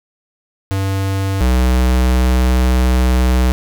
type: tone pair in turn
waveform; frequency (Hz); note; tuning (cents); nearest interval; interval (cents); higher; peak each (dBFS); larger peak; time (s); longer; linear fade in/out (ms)
square; 97 / 62.87; G2 / B1; -18 / +32; minor sixth; 750; first; -16 / -11; second; 0.71-1.41 / 1.41-3.52; second; 0
effects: none